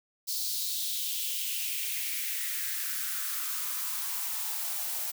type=noise with high-pass filter sweep; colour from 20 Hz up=blue; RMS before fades=-33 dBFS; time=0.27-5.12 s; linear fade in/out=20 ms; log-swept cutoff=4600 to 640 Hz; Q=3.2; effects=none